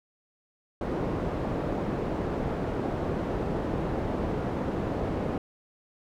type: low-pass noise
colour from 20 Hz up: white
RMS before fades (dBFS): -30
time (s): 0.81-5.38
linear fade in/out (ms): 2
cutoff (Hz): 480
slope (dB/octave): 12
effects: none